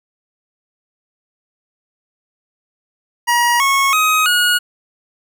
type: tone with pitch steps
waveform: 25% pulse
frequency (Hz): 955 / 1097 / 1260.1 / 1447.5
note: A#5 / C#6 / D#6 / F#6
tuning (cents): +42 / -18 / +22 / -38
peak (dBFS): -8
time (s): 3.27-4.59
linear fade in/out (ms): 20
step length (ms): 330
effects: none